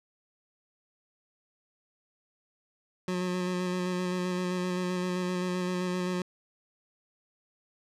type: tone with vibrato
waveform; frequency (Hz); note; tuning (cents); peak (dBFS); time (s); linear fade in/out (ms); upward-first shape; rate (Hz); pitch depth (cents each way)
25% pulse; 181.1; F#3; -37; -25; 3.08-6.22; 2; square; 7.7; 15
effects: low-pass 8000 Hz 12 dB/octave